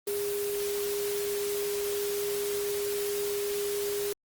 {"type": "tone in noise", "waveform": "sine", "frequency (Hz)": 408, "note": "G#4", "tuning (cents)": -31, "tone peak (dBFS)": -29, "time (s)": [0.07, 4.13], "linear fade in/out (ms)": 5, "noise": "white", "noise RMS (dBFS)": -37, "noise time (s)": [0.07, 4.13], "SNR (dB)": 5, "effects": ["Opus 24 kbps"]}